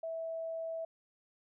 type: tone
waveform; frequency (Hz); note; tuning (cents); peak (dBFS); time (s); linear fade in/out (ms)
sine; 654; E5; -14; -36; 0.03-0.85; 5
effects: none